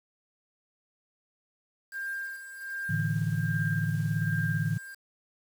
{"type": "tone with tremolo", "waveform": "sine", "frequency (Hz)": 1595, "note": "G6", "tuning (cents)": 30, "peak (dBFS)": -31, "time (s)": [1.91, 4.96], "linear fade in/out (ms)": 50, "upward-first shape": "sine", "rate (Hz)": 1.3, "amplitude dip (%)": 75}
{"type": "chord", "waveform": "sine", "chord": "A suspended fourth", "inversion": "none", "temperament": "equal", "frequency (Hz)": [110, 146.83, 164.81], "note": ["A2", "D3", "E3"], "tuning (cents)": [0, 0, 0], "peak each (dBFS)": -30, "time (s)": [2.89, 4.78], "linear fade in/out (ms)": 10}
{"effects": ["tanh soft clip ceiling -15 dBFS", "8-bit"]}